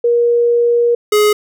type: tone pair in turn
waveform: sine / square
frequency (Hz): 474.7 / 420.1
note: A#4 / G#4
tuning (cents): +31 / +20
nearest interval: major second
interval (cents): 211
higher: first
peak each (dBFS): -9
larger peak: neither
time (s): 0.04-0.95 / 1.12-1.33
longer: first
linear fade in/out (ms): 5
effects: none